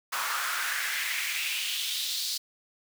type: noise with high-pass filter sweep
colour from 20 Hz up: pink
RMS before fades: -31 dBFS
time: 0.12-2.38 s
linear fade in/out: 10 ms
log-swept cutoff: 1100 to 4500 Hz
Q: 3.2
effects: none